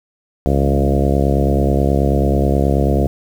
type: harmonic tone with a mistuned harmonic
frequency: 69.3 Hz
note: C#2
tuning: in tune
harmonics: 1 / 2 / 3 / 4 / 5 / 6 / 7 / 8 / 9 / 10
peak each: -16 / -19 / -21 / -22 / -23 / -24 / -24 / -25 / -26 / -26 dBFS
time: 0.46-3.07 s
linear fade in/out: 0 ms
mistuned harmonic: 2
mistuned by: +17 cents
effects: 7-bit